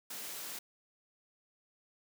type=high-pass noise; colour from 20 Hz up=white; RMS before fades=-43 dBFS; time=0.1-0.59 s; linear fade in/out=5 ms; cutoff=180 Hz; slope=12 dB/octave; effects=none